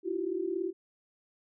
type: tone cluster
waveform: sine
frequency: 320 / 344.1 / 381.6 Hz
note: D#4 / F4 / G4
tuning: +49 / -26 / -47 cents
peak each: -40 / -33 / -33 dBFS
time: 0.03-0.73 s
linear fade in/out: 50 ms
effects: none